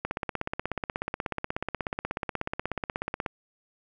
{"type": "click train", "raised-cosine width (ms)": 0.5, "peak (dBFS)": -14, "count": 54, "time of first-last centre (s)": [0.05, 3.262], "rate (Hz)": 16.5, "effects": []}